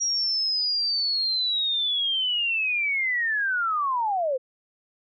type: linear sweep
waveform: sine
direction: down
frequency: 5700 to 493.9 Hz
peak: -22 dBFS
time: 0-4.38 s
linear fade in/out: 20 ms
effects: none